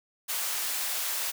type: high-pass noise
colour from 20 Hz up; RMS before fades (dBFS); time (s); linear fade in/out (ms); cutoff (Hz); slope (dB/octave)
white; -31; 0.28-1.32; 20; 670; 12
effects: none